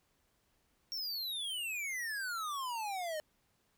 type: exponential sweep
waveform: square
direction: down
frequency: 5588 to 601 Hz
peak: -37 dBFS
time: 0.92-3.2 s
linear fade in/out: 0 ms
effects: pink hiss -75 dBFS RMS until 3.77 s